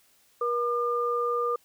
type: tone pair together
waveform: sine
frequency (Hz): 478.6 / 1204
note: A#4 / D6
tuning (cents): +46 / +43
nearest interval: octave + major third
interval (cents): 1597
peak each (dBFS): -27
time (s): 0.41-1.56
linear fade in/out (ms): 5
effects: white hiss -63 dBFS RMS until 1.64 s